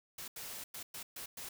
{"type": "noise bursts at uneven times", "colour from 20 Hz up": "white", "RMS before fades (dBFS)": -45, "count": 6, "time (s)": [[0.18, 0.28], [0.36, 0.64], [0.74, 0.83], [0.94, 1.03], [1.16, 1.26], [1.37, 1.49]], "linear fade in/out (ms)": 5, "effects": []}